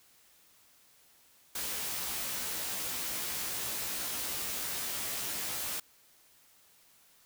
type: noise with comb filter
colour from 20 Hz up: white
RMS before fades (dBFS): -36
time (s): 1.55-5.8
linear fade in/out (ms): 5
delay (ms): 16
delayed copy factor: +0.9
effects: white hiss -63 dBFS RMS until 7.25 s